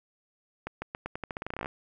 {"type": "accelerating click train", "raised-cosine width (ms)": 0.5, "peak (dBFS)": -19, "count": 18, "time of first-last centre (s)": [0.67, 1.659], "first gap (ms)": 150, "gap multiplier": 0.86, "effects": []}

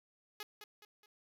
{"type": "tone with echo", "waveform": "5% pulse", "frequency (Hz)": 420, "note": "G#4", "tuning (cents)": 19, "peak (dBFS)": -31, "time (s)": [0.4, 0.43], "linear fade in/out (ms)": 2, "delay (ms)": 210, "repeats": 3, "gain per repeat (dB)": -7, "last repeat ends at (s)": 1.06, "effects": []}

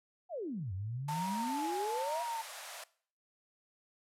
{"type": "exponential two-way sweep", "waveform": "sine", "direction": "down then up", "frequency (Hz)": [778, 90, 724], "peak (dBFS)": -36, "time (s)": [0.29, 2.25], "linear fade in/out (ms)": 50, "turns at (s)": 0.73}
{"type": "tone with vibrato", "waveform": "sine", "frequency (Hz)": 884, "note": "A5", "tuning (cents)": 8, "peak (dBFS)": -35, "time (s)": [1.08, 2.42], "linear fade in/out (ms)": 10, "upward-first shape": "triangle", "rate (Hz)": 1.1, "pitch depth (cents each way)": 140}
{"type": "band-pass noise", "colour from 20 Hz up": "pink", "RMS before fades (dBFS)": -47, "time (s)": [1.08, 2.84], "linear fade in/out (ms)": 5, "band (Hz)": [590, 13000], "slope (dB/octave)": 48}
{"effects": ["noise-tail reverb RT60 0.5 s tail -20 dB re dry"]}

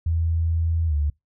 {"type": "tone with pitch glide", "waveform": "sine", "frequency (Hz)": [82.41, 73.42], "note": ["E2", "D2"], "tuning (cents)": [0, 0], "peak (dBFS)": -19, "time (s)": [0.06, 1.1], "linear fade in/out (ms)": 5, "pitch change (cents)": -200, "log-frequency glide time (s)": [0.87, 0.94], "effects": ["noise-tail reverb RT60 0.2 s tail -26 dB re dry"]}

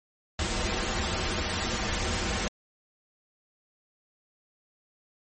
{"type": "noise with comb filter", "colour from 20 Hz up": "pink", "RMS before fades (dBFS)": -29, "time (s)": [0.39, 2.48], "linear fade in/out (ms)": 2, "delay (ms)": 7.1, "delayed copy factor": -0.9, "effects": ["MP3 32 kbps"]}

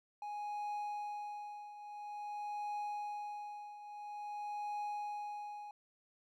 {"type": "tone with tremolo", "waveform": "triangle", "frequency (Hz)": 830.6, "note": "G#5", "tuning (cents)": 0, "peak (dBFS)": -35, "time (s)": [0.22, 5.71], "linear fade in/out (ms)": 2, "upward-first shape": "triangle", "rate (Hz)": 0.49, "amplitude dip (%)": 75, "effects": []}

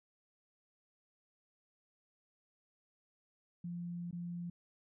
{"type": "tone with dropouts", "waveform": "sine", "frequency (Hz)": 173.5, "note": "F3", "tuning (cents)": -11, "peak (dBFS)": -39, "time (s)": [3.64, 4.5], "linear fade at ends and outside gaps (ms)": 5, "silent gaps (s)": [4.111, 4.127], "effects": []}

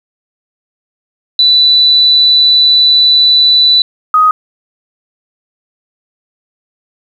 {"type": "tone pair in turn", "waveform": "sine", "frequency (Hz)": [3976, 1252.4], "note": ["B7", "D#6"], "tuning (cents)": [11, 11], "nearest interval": "octave + minor sixth", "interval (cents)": 2000, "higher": "first", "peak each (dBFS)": -4, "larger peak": "neither", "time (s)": [[1.39, 3.82], [4.14, 4.31]], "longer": "first", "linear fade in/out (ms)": 2, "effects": ["7-bit"]}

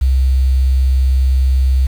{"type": "tone with quantisation", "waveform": "sine", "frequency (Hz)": 65.4, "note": "C2", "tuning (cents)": 0, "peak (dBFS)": -9, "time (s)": [0.01, 1.87], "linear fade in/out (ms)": 10, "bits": 6, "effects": []}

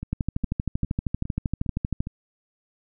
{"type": "two click trains", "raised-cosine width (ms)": 5, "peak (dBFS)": [-19, -12], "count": [6, 25], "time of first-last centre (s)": [[0.03, 2.071], [0.13, 2.005]], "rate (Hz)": [2.45, 12.8], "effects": []}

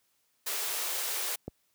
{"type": "high-pass noise", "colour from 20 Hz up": "white", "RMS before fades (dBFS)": -33, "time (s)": [0.46, 1.36], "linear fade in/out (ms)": 10, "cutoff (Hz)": 350, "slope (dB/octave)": 96}
{"type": "click", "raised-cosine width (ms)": 2, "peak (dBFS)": -23, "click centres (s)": 1.48}
{"effects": ["white hiss -73 dBFS RMS until 1.74 s", "high-pass 60 Hz 12 dB/octave"]}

